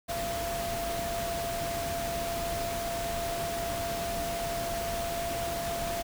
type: tone in noise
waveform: sine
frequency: 682 Hz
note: F5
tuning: 41 cents flat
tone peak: -32 dBFS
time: 0.08-6.03 s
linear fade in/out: 20 ms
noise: pink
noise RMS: -36 dBFS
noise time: 0.08-6.03 s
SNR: +1 dB
effects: none

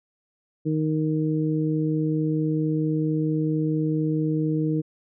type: harmonic tone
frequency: 155.56 Hz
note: D#3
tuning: in tune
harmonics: 1 / 2 / 3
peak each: -24 / -24 / -31 dBFS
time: 0.65-4.82 s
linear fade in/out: 20 ms
effects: none

